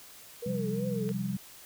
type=tone with vibrato; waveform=sine; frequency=466.2 Hz; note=A#4; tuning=in tune; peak=-34 dBFS; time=0.42-1.12 s; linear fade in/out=10 ms; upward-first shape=triangle; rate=2.8 Hz; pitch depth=170 cents each way
type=chord; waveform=sine; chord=C suspended fourth; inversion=none; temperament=equal; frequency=130.81 / 174.61 / 196 Hz; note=C3 / F3 / G3; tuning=0 / 0 / 0 cents; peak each=-36 / -36 / -32 dBFS; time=0.46-1.37 s; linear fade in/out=5 ms
type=click; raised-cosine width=0.3 ms; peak=-29 dBFS; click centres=1.091 s
effects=white hiss -51 dBFS RMS until 1.65 s